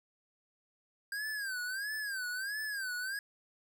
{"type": "tone with vibrato", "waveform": "square", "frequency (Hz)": 1596, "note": "G6", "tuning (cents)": 31, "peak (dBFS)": -36, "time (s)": [1.12, 3.19], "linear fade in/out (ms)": 2, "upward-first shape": "sine", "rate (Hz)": 1.5, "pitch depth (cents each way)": 150, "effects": []}